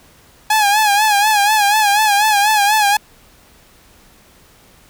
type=tone with vibrato; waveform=sawtooth; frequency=836 Hz; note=G#5; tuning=11 cents sharp; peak=-7 dBFS; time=0.5-2.97 s; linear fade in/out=5 ms; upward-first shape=sine; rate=4.1 Hz; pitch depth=76 cents each way; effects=pink hiss -48 dBFS RMS until 4.89 s